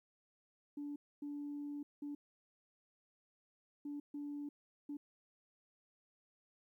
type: tone bursts at uneven times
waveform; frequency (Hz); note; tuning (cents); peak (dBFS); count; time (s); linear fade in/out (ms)
sine; 289.8; D4; -23; -40; 6; 0.77-0.96 / 1.22-1.83 / 2.02-2.15 / 3.85-4 / 4.14-4.49 / 4.89-4.97; 5
effects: tanh soft clip ceiling -37 dBFS + 13-bit